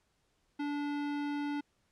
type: tone with hard clipping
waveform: sine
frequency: 290 Hz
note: D4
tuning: 22 cents flat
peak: -35 dBFS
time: 0.59-1.61 s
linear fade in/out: 10 ms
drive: 18 dB
effects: pink hiss -75 dBFS RMS until 1.91 s + low-pass 9000 Hz 12 dB/octave